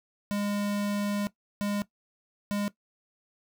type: tone bursts at uneven times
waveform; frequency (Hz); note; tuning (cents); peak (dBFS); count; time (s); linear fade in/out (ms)
square; 204.3; G#3; -28; -28; 3; 0.31-1.27 / 1.61-1.82 / 2.51-2.68; 0
effects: noise-tail reverb RT60 0.1 s tail -17 dB re dry